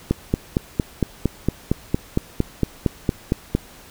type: click train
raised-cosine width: 3 ms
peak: -4 dBFS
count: 16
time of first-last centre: 0.11-3.55 s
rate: 4.36 Hz
effects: pink hiss -45 dBFS RMS until 3.9 s